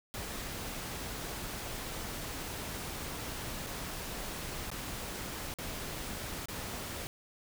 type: noise with dropouts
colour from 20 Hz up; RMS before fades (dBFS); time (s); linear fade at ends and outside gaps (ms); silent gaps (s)
pink; -40; 0.14-7.07; 0; 3.665-3.669 / 4.703-4.715 / 5.539-5.586 / 6.457-6.485
effects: none